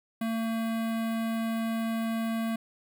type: tone with notch filter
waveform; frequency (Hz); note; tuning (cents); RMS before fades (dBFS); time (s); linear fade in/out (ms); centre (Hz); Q
square; 226.1; A3; +47; -30; 0.21-2.56; 5; 5900; 0.93
effects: none